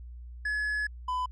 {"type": "tone pair in turn", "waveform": "triangle", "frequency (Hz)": [1700, 1003.7], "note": ["G#6", "B5"], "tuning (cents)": [40, 28], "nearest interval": "major sixth", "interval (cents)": 912, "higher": "first", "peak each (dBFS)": -26, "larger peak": "neither", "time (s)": [[0.45, 0.87], [1.08, 1.26]], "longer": "first", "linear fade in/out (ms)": 5, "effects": ["added 60 Hz sine -41 dBFS peak until 1.31 s", "resampled to 24000 Hz"]}